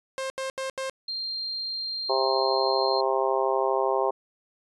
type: tone bursts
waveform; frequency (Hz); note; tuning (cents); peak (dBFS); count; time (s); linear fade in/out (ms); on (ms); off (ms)
sawtooth; 530; C5; +22; -25; 4; 0.18-0.897; 0; 120; 79
type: tone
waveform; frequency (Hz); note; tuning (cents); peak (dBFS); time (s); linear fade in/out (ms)
sine; 4186; C8; 0; -29; 1.08-3.01; 5
type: harmonic tone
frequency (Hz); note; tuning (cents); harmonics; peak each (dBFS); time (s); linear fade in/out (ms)
132.6; C3; +23; 3 / 4 / 5 / 6 / 7 / 8; -27 / -28 / -29 / -30 / -30 / -31; 2.09-4.11; 10
effects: resampled to 24000 Hz